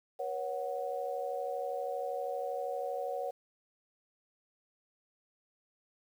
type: chord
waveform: sine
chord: B suspended second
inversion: none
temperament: equal with one note detuned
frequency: 481.8 / 554.4 / 740 Hz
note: B4 / C#5 / F#5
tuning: -43 / 0 / 0 cents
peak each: -39 / -37 / -38 dBFS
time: 0.19-3.31 s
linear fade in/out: 10 ms
effects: 10-bit